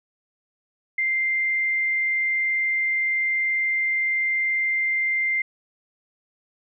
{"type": "tone", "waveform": "sine", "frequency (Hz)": 2093, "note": "C7", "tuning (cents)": 0, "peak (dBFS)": -20, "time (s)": [0.98, 5.42], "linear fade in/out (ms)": 5, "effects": []}